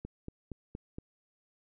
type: click train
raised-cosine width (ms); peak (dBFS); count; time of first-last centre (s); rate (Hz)
3; -27; 5; 0.05-0.985; 4.28
effects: none